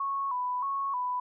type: tone with vibrato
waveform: sine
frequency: 1046.5 Hz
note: C6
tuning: in tune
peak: -28 dBFS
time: 0-1.2 s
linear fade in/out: 5 ms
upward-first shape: square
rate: 1.6 Hz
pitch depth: 90 cents each way
effects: none

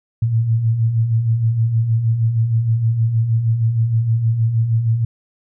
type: beating tone pair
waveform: sine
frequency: 108.8 / 115.2 Hz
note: A2 / A#2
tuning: -19 / -20 cents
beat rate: 6.4 Hz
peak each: -23 / -14 dBFS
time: 0.22-5.05 s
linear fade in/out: 5 ms
effects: none

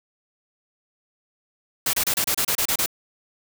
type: noise bursts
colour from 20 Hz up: white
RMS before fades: -22 dBFS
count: 10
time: 1.86-2.861 s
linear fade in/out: 5 ms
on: 74 ms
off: 29 ms
effects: none

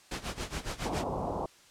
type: noise with tremolo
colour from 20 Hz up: pink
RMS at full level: -34 dBFS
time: 0.11-1.04 s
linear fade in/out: 5 ms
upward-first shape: sine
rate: 7.2 Hz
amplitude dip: 85%
type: low-pass noise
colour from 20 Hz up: white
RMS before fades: -34 dBFS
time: 0.85-1.46 s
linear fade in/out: 2 ms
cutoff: 1000 Hz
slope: 48 dB/octave
effects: white hiss -58 dBFS RMS until 1.7 s + low-pass 8000 Hz 12 dB/octave

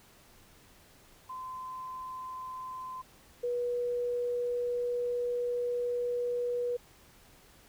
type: tone pair in turn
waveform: sine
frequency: 1029 / 485.6 Hz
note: C6 / B4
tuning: -29 / -29 cents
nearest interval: octave + minor second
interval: 1300 cents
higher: first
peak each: -38 / -29 dBFS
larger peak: second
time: 1.29-3.02 / 3.43-6.77 s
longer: second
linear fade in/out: 10 ms
effects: pink hiss -59 dBFS RMS until 7.68 s

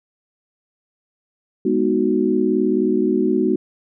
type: chord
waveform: sine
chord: G# minor seventh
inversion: none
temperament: equal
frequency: 207.7 / 246.9 / 311.1 / 370 Hz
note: G#3 / B3 / D#4 / F#4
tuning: 0 / 0 / 0 / 0 cents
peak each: -22 / -21 / -21 / -19 dBFS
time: 1.65-3.56 s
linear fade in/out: 5 ms
effects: none

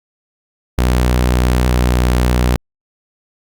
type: tone pair in turn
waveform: sawtooth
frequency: 61.74 / 61.44 Hz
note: B1 / B1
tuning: 0 / -8 cents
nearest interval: unison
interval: 8 cents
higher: first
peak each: -7 dBFS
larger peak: neither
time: 0.78-1.67 / 1.67-2.56 s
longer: neither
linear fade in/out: 0 ms
effects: Opus 48 kbps

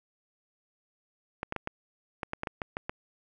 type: clicks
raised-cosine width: 0.5 ms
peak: -17 dBFS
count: 11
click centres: 1.431 / 1.524 / 1.563 / 1.674 / 2.232 / 2.334 / 2.434 / 2.472 / 2.618 / 2.769 / 2.895 s
effects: none

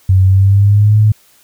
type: tone with pitch glide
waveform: sine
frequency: 94.3 to 107.08 Hz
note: F#2 to A2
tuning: +33 to -47 cents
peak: -5 dBFS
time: 0.09-1.12 s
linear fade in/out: 5 ms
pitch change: +220 cents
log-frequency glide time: 0.24-0.99 s
effects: white hiss -49 dBFS RMS until 1.43 s

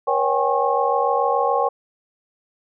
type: tone cluster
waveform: sine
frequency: 480.4 / 553 / 774 / 821 / 1086 Hz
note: B4 / C#5 / G5 / G#5 / C#6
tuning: -48 / -4 / -22 / -20 / -36 cents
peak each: -23 dBFS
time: 0.07-1.69 s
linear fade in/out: 10 ms
effects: none

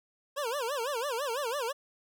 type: tone with vibrato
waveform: 25% pulse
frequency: 516 Hz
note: C5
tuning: 24 cents flat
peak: -27 dBFS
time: 0.36-1.73 s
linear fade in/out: 20 ms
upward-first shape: sine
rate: 6 Hz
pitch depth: 240 cents each way
effects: none

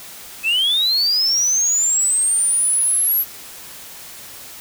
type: linear sweep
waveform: sine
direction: up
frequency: 2538 to 11840 Hz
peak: -12 dBFS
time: 0.43-3.25 s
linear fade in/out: 50 ms
effects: tanh soft clip ceiling -13 dBFS + white hiss -37 dBFS RMS until 4.6 s

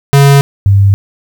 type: tone pair in turn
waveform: square / sine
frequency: 140 / 98.99 Hz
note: C#3 / G2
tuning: +18 / +17 cents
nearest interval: tritone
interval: 601 cents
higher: first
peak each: -3 dBFS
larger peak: neither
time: 0.13-0.41 / 0.66-0.94 s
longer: neither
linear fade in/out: 0 ms
effects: 7-bit

